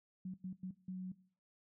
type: tone bursts at uneven times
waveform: sine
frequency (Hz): 185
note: F#3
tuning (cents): 0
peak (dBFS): -40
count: 4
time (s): 0.25-0.34 / 0.44-0.53 / 0.63-0.71 / 0.88-1.12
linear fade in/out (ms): 5
effects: noise-tail reverb RT60 0.5 s tail -19 dB re dry